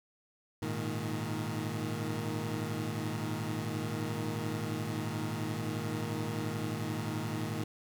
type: chord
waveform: 20% pulse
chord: Ab suspended second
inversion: none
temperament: equal with one note detuned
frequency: 105.09 / 116.54 / 155.56 Hz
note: Ab2 / Bb2 / Eb3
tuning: +21 / 0 / 0 cents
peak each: -33 dBFS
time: 0.62-7.64 s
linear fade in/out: 5 ms
effects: none